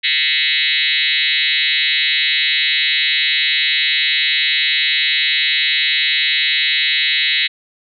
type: tone with frequency modulation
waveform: sine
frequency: 2960 Hz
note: F#7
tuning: in tune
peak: -13 dBFS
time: 0.03-7.48 s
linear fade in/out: 20 ms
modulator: 150 Hz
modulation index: 7.3
effects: none